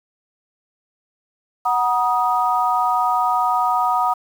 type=chord; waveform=sine; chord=D# minor; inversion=first; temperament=equal with one note detuned; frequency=740 / 954.7 / 1244.5 Hz; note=F#5 / A#5 / D#6; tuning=0 / +41 / 0 cents; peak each=-20 dBFS; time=1.65-4.14 s; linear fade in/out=10 ms; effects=7-bit